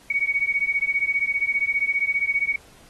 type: beating tone pair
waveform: sine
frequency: 2233 / 2248 Hz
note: C#7 / C#7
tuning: +12 / +24 cents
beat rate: 15 Hz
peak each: -23 dBFS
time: 0.1-2.56 s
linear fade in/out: 5 ms
effects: pink hiss -52 dBFS RMS until 2.89 s + AAC 32 kbps